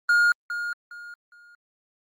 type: tone with echo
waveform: triangle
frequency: 1423 Hz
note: F6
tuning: 32 cents sharp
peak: -14 dBFS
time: 0.09-0.32 s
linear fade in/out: 2 ms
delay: 410 ms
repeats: 3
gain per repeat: -11 dB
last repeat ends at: 1.55 s
effects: Opus 24 kbps